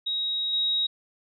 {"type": "tone with level steps", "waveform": "sine", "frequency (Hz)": 3800, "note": "A#7", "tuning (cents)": 33, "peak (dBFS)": [-25, -22], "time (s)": [0.06, 0.87], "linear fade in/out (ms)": 10, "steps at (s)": 0.53, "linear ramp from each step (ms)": 2, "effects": []}